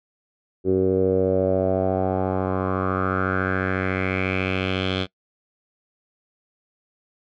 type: tone with low-pass filter sweep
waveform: 10% pulse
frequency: 94 Hz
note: F#2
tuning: 28 cents sharp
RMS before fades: -22 dBFS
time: 0.64-5.07 s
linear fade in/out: 50 ms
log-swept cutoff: 380 to 3500 Hz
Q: 4.5
effects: noise-tail reverb RT60 0.1 s tail -22 dB re dry